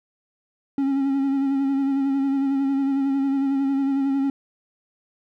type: tone with vibrato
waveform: triangle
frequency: 273.7 Hz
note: C#4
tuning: 22 cents flat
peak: -17 dBFS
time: 0.78-4.3 s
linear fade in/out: 2 ms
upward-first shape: sine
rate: 11 Hz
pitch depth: 32 cents each way
effects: none